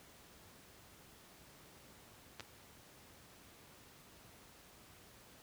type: clicks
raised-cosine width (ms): 0.2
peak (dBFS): -28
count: 2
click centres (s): 2.397 / 2.406
effects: pink hiss -60 dBFS RMS until 5.42 s + high-pass 60 Hz 12 dB/octave